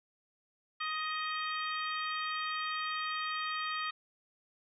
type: harmonic tone with a mistuned harmonic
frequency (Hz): 625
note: D#5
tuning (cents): +8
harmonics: 2 / 3 / 4 / 5 / 6 / 7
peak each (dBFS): -36 / -40 / -42 / -44 / -46 / -47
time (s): 0.8-3.91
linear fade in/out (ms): 10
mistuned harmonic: 5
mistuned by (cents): +16
effects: none